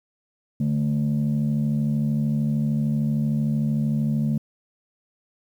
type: tone pair together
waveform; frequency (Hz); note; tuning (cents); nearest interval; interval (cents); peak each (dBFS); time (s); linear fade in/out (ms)
sine; 146.83 / 220; D3 / A3; 0 / 0; perfect fifth; 700; -21; 0.6-4.38; 5
effects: tanh soft clip ceiling -16 dBFS + 9-bit